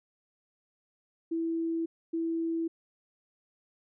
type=tone pair in turn; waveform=sine; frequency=329.6 / 329.6 Hz; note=E4 / E4; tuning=0 / 0 cents; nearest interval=unison; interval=0 cents; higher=neither; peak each=-28 dBFS; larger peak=neither; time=1.31-1.86 / 2.13-2.68 s; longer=neither; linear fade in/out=10 ms; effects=none